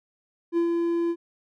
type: tone with ADSR envelope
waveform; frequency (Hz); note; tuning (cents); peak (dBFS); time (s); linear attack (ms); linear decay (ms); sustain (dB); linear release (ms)
triangle; 339.4; F4; -49; -17; 0.52-1.16; 52; 97; -3; 57
effects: none